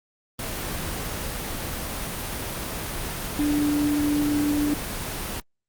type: tone in noise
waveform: sine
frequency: 293.7 Hz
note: D4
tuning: in tune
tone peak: -20 dBFS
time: 3.39-4.74 s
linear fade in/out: 2 ms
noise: pink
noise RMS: -30 dBFS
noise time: 0.39-5.4 s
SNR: +7 dB
effects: Opus 24 kbps